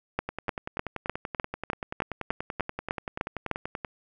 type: two click trains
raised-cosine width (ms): 0.5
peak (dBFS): -11 / -17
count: 12 / 38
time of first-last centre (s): 0.19-3.513 / 0.29-3.848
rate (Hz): 3.31 / 10.4
effects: none